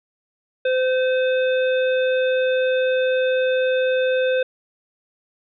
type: harmonic tone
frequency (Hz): 514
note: C5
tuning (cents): -31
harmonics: 1 / 3 / 5 / 7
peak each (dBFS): -17 / -27 / -31 / -34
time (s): 0.65-4.43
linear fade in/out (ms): 5
effects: none